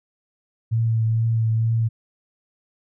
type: tone with vibrato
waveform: sine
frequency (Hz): 113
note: A2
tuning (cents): +47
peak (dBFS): -17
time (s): 0.71-1.89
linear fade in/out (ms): 20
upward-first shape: triangle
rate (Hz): 2.2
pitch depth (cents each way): 24
effects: none